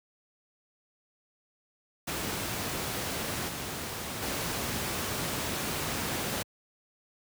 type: noise with level steps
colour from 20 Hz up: pink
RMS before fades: -33 / -36 / -32 dBFS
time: 2.07-6.43 s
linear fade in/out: 10 ms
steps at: 3.48 / 4.22 s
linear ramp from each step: 10 ms
effects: high-pass 80 Hz 12 dB/octave